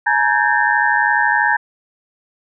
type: tone cluster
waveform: sine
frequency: 848 / 940 / 1563 / 1666 / 1800 Hz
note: G#5 / A#5 / G6 / G#6 / A6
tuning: +36 / +14 / -6 / +5 / +39 cents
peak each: -19 dBFS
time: 0.06-1.57 s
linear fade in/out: 10 ms
effects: none